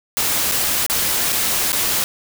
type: noise with dropouts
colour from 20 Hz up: white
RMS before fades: -19 dBFS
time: 0.17-2.04 s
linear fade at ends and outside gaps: 0 ms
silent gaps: 0.514-0.519 / 0.864-0.898 / 1.323-1.327 / 1.72-1.729 s
effects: none